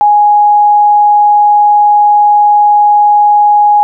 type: tone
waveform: sine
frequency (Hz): 830.6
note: G#5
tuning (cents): 0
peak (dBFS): -3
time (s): 0.01-3.83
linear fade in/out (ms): 0
effects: none